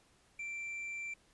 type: tone with hard clipping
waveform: sine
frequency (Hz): 2349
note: D7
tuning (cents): 0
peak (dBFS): -40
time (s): 0.39-1.14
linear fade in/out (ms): 5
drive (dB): 3
effects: pink hiss -68 dBFS RMS until 1.33 s + resampled to 24000 Hz

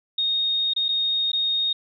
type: tone with dropouts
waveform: sine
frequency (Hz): 3713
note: A#7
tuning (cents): -8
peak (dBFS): -20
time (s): 0.18-1.73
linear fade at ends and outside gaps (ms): 5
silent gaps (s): 0.736-0.762 / 0.884-0.888 / 1.318-1.331
effects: none

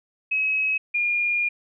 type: tone pair in turn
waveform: sine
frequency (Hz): 2558 / 2419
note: D#7 / D#7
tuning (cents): +47 / -49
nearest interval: minor second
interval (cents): 96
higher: first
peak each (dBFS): -20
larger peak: neither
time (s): 0.31-0.78 / 0.94-1.49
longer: second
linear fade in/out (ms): 10
effects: none

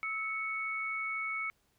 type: tone pair together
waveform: sine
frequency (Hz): 1300.9 / 2217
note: E6 / C#7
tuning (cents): -23 / 0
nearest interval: major sixth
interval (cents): 923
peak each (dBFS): -39 / -34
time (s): 0.03-1.5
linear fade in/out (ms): 0
effects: pink hiss -73 dBFS RMS until 1.78 s

